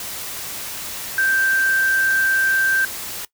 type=tone in noise; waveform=sine; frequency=1568 Hz; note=G6; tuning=in tune; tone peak=-15 dBFS; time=1.18-2.85 s; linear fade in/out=2 ms; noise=white; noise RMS=-30 dBFS; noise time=0-3.25 s; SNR=+12 dB; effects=noise-tail reverb RT60 0.1 s tail -19 dB re dry